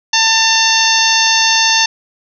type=harmonic tone with a mistuned harmonic; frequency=893 Hz; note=A5; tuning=25 cents sharp; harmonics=1 / 2 / 3 / 4 / 5 / 6 / 7; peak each=-17 / -17 / -17 / -17 / -17 / -17 / -17 dBFS; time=0.13-1.86 s; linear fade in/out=5 ms; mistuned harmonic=3; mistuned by=+34 cents; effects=none